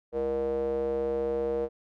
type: tone with band-pass filter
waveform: square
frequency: 67.4 Hz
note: C#2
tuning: 48 cents flat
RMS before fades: -29 dBFS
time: 0.12-1.69 s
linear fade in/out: 50 ms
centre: 500 Hz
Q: 8.1
effects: none